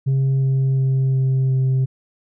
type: tone with pitch steps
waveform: sine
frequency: 134.6 / 133.75 / 132.9 / 132.06 / 131.22 Hz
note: C3 / C3 / C3 / C3 / C3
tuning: +49 / +38 / +27 / +16 / +5 cents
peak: -12 dBFS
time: 0.06-1.86 s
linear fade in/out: 20 ms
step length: 360 ms
effects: tanh soft clip ceiling -14 dBFS